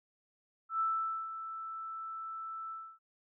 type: tone with ADSR envelope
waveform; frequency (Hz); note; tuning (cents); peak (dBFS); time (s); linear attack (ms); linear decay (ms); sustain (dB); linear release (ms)
sine; 1322; E6; +5; -28; 0.69-2.99; 110; 480; -11; 280
effects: none